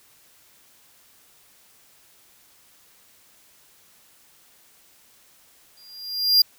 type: tone with exponential growth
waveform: square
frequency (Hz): 4800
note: D8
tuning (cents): +37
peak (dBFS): -11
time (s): 5.77-6.42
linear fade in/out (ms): 5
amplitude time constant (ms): 140
effects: white hiss -56 dBFS RMS until 6.58 s